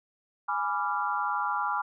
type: chord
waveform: sine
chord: G# diminished seventh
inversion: none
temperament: equal with one note detuned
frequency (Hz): 830.6 / 987.8 / 1174.7 / 1382.5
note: G#5 / B5 / D6 / F6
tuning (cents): 0 / 0 / 0 / -18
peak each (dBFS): -32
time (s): 0.48-1.82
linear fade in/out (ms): 10
effects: none